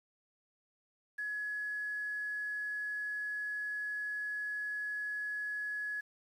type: tone with quantisation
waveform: sine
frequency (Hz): 1689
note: G#6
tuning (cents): +29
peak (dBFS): -35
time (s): 1.18-6.01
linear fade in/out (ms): 10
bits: 10
effects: resampled to 32000 Hz